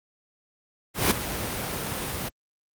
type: noise with ADSR envelope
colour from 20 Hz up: pink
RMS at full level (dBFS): -18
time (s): 0.94-2.29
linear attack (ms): 170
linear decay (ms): 10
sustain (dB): -12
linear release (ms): 10
effects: high-pass 60 Hz 12 dB/octave + Opus 32 kbps